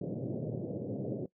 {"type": "band-pass noise", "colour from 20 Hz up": "pink", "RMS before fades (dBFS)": -37, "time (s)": [0.01, 1.26], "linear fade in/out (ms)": 5, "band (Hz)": [110, 580], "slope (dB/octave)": 48, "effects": ["noise-tail reverb RT60 0.1 s tail -18 dB re dry"]}